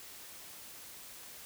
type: silence
effects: white hiss -50 dBFS RMS until 1.45 s

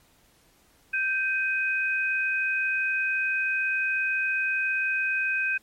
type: tone pair together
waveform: sine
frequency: 1563 / 2511 Hz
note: G6 / D#7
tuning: -6 / +15 cents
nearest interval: minor sixth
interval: 821 cents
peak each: -26 dBFS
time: 0.93-5.58 s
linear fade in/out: 10 ms
effects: pink hiss -61 dBFS RMS until 5.62 s + MP3 64 kbps

